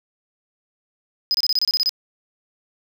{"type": "tone bursts", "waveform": "triangle", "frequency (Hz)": 5020, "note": "D#8", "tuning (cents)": 15, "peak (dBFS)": -15, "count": 10, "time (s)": [1.31, 1.893], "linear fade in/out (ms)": 0, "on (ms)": 34, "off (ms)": 27, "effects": []}